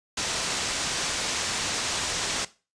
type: low-pass noise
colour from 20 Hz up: white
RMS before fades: -29 dBFS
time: 0.17-2.45 s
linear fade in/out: 5 ms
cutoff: 7600 Hz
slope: 24 dB/octave
effects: noise-tail reverb RT60 0.3 s tail -17 dB re dry + resampled to 22050 Hz